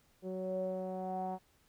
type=tone with low-pass filter sweep; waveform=sawtooth; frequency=186.3 Hz; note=F#3; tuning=12 cents sharp; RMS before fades=-38 dBFS; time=0.22-1.39 s; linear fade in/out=50 ms; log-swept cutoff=470 to 820 Hz; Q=8.2; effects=pink hiss -70 dBFS RMS until 1.68 s